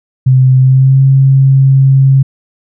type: tone with pitch glide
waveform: sine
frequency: 129.9 to 134.95 Hz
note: C3 to C#3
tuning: -12 to -46 cents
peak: -3 dBFS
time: 0.26-2.23 s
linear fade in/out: 10 ms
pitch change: +66 cents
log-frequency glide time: 0.59-1.01 s
effects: none